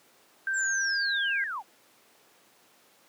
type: tone with pitch glide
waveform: sine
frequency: 1568 to 1608.4 Hz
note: G6 to G6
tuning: 0 to +44 cents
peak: -26 dBFS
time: 0.47-1.44 s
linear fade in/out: 2 ms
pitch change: +44 cents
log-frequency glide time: 0.66-0.99 s
type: linear sweep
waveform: sine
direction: down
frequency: 7660 to 698.5 Hz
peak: -31 dBFS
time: 0.53-1.63 s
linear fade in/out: 50 ms
effects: pink hiss -60 dBFS RMS until 3.08 s + high-pass 300 Hz 12 dB/octave